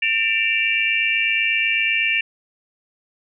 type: tone cluster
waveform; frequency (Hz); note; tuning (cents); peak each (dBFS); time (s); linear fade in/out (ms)
sine; 1801 / 2341 / 2687 / 2795; A6 / D7 / E7 / F7; +40 / -6 / +33 / +1; -25 / -20 / -25 / -22; 0.02-2.21; 5
effects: none